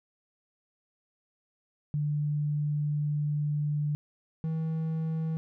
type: tone pair in turn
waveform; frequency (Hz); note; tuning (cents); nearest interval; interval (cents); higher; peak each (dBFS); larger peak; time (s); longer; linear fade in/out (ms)
sine / triangle; 148.1 / 160.34; D3 / E3; +15 / -48; minor second; 137; second; -26; neither; 1.94-3.95 / 4.44-5.37; first; 0
effects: none